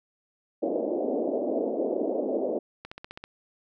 white band-pass noise, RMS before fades -28 dBFS, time 0.62-2.59 s, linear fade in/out 10 ms, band 240 to 630 Hz, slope 48 dB/octave
click train, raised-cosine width 0.3 ms, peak -23 dBFS, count 7, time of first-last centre 2.85-3.24 s, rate 15.4 Hz
effects none

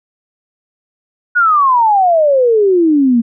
sine exponential sweep, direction down, 1480 to 225.9 Hz, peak -7 dBFS, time 1.35-3.22 s, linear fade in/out 20 ms, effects none

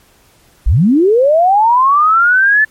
sine linear sweep, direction up, 35.46 to 1760 Hz, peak -6 dBFS, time 0.66-2.65 s, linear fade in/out 10 ms, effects pink hiss -49 dBFS RMS until 2.7 s + MP3 64 kbps

